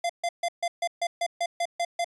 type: tone bursts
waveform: square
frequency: 690 Hz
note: F5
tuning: 21 cents flat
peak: -25 dBFS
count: 11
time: 0.04-2.045 s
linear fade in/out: 5 ms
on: 55 ms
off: 140 ms
effects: resampled to 22050 Hz